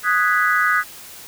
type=chord; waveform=sine; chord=G# minor seventh; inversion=second; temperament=equal; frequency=1244.5 / 1480 / 1661.2 / 1975.5 Hz; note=D#6 / F#6 / G#6 / B6; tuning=0 / 0 / 0 / 0 cents; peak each=-19 / -19 / -21 / -23 dBFS; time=0.03-0.84 s; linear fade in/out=50 ms; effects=white hiss -39 dBFS RMS until 1.27 s